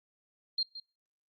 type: tone with echo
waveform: sine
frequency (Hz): 4204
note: C8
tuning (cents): +7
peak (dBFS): -27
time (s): 0.58-0.63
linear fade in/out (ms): 5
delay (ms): 170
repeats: 1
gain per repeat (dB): -13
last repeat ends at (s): 0.8
effects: noise-tail reverb RT60 0.4 s tail -26 dB re dry + Opus 48 kbps